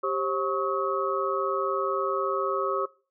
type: tone cluster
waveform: sine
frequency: 393.1 / 537 / 1109 / 1278 Hz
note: G4 / C5 / C#6 / D#6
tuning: +5 / +45 / 0 / +46 cents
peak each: -30 dBFS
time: 0.03-2.86 s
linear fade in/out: 10 ms
effects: noise-tail reverb RT60 0.4 s tail -23 dB re dry